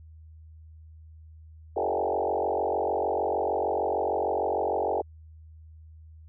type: tone with frequency modulation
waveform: sine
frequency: 612 Hz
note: D#5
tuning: 29 cents flat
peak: -24 dBFS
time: 1.76-5.02 s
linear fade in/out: 10 ms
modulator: 46.6 Hz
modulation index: 5.1
effects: added 79 Hz sine -46 dBFS peak until 6.28 s

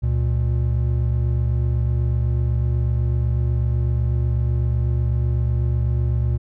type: tone pair together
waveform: triangle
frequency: 70.67 / 118.7 Hz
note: C#2 / A#2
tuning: +34 / +32 cents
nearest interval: major sixth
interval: 898 cents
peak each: -18 dBFS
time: 0.02-6.38 s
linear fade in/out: 20 ms
effects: none

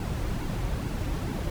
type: noise with flanger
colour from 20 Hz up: brown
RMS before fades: -30 dBFS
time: 0-1.5 s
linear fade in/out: 2 ms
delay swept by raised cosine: 1.6 to 4.8 ms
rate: 2.3 Hz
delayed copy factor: -0.6
effects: none

